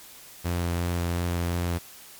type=tone with vibrato; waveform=sawtooth; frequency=86.7 Hz; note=F2; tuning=12 cents flat; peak=-21 dBFS; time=0.44-1.79 s; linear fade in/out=20 ms; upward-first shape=sine; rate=2.8 Hz; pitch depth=12 cents each way; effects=white hiss -47 dBFS RMS until 2.19 s + MP3 96 kbps